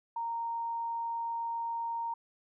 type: tone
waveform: sine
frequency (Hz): 927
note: A#5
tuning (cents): -10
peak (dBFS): -32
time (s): 0.16-2.14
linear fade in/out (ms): 5
effects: none